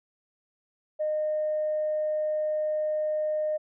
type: tone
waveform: sine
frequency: 613 Hz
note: D#5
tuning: 26 cents flat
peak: -24 dBFS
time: 0.99-3.58 s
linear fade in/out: 20 ms
effects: tanh soft clip ceiling -20 dBFS